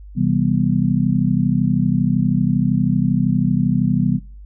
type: chord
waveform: sine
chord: C major seventh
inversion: none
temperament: just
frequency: 130.81 / 163.52 / 196.22 / 245.3 Hz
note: C3 / E3 / G3 / B3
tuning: 0 / -14 / +2 / -12 cents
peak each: -20 dBFS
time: 0.15-4.2 s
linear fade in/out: 50 ms
effects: noise-tail reverb RT60 0.4 s tail -21 dB re dry + added 50 Hz sine -35 dBFS peak until 4.45 s